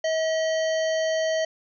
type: harmonic tone with a mistuned harmonic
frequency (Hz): 640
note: D#5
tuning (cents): +49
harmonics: 1 / 3 / 5 / 7 / 9 / 10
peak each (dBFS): -22 / -32 / -36 / -39 / -41 / -42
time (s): 0.04-1.45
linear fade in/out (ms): 5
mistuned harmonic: 5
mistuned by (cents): -57
effects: none